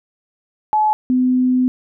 sine tone pair in turn, 856 / 253.5 Hz, A5 / B3, -48 / +45 cents, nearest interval octave + major sixth, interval 2107 cents, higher first, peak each -12 dBFS, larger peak neither, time 0.73-0.93 / 1.1-1.68 s, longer second, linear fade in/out 0 ms, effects none

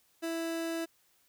30% pulse tone, 330 Hz, E4, 2 cents sharp, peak -30 dBFS, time 0.22-0.86 s, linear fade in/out 20 ms, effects white hiss -69 dBFS RMS until 1.28 s

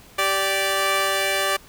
10% pulse tone pair together, 390 / 584.3 Hz, G4 / D5, -9 / -9 cents, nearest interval perfect fifth, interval 700 cents, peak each -16 / -13 dBFS, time 0.18-1.57 s, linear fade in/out 10 ms, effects pink hiss -48 dBFS RMS until 1.68 s

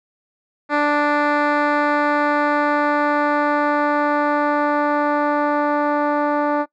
10% pulse tone with low-pass filter sweep, 293.7 Hz, D4, in tune, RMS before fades -18 dBFS, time 0.69-6.66 s, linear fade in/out 50 ms, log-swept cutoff 2100 to 1000 Hz, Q 0.88, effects noise-tail reverb RT60 0.1 s tail -21 dB re dry

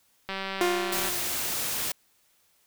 click train, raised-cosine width 0.3 ms, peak -17 dBFS, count 155, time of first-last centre 0.29-1.088 s, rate 193 Hz
sawtooth tone with exponential decay, 353.7 Hz, F4, 22 cents sharp, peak -17 dBFS, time 0.61-1.72 s, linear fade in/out 1 ms, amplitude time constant 240 ms
white noise, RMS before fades -30 dBFS, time 0.92-1.92 s, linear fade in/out 5 ms
effects white hiss -66 dBFS RMS until 2.66 s

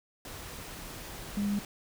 sine tone in noise, 203.5 Hz, G#3, 35 cents flat, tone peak -27 dBFS, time 1.37-1.59 s, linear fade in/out 2 ms, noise pink, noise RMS -43 dBFS, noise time 0.25-1.65 s, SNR +13 dB, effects none

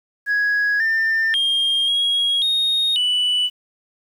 sine tone with pitch steps, 1665 / 1796 / 3218 / 3298 / 3719 / 2968 Hz, G#6 / A6 / G7 / G#7 / A#7 / F#7, +4 / +35 / +45 / -13 / -5 / +5 cents, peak -14 dBFS, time 0.26-3.5 s, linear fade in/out 50 ms, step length 540 ms, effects tanh soft clip ceiling -14 dBFS + 8-bit

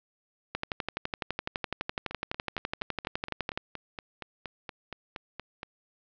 two click trains, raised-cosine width 0.3 ms, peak -21 / -14 dBFS, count 16 / 37, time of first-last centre 2.11-5.631 / 0.55-3.575 s, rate 4.26 / 11.9 Hz, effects low-pass 5000 Hz 12 dB/octave

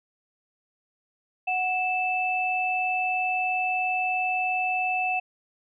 sine tone pair together, 740 / 2637 Hz, F#5 / E7, 0 / 0 cents, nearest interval octave + minor seventh, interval 2200 cents, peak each -26 dBFS, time 1.47-5.2 s, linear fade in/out 10 ms, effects none

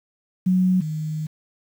sine tone pair in turn, 184.3 / 154.98 Hz, F#3 / D#3, -7 / -7 cents, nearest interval minor third, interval 300 cents, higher first, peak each -15 / -24 dBFS, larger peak first, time 0.46-0.81 / 0.81-1.27 s, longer second, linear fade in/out 10 ms, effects 8-bit

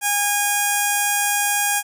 5% pulse tone with notch filter, 818 Hz, G#5, 26 cents flat, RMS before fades -20 dBFS, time 0.01-1.83 s, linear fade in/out 50 ms, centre 4200 Hz, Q 0.81, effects none

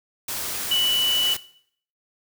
sine tone in noise, 2964 Hz, F#7, 2 cents sharp, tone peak -18 dBFS, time 0.71-1.34 s, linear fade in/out 5 ms, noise white, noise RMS -29 dBFS, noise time 0.28-1.37 s, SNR +8 dB, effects noise-tail reverb RT60 0.6 s tail -18 dB re dry

